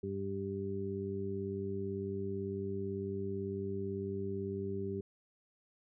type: harmonic tone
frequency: 98 Hz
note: G2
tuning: in tune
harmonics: 1 / 2 / 3 / 4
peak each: -42 / -41 / -46 / -38 dBFS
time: 0.03-5.01 s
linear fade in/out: 5 ms
effects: none